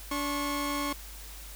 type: tone pair together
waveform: sawtooth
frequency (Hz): 288.2 / 1088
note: D4 / C#6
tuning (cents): -33 / -33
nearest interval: octave + major seventh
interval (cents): 2300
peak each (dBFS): -28 / -29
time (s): 0.11-0.93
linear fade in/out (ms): 5
effects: added 50 Hz sine -44 dBFS peak until 1.55 s + white hiss -47 dBFS RMS until 1.55 s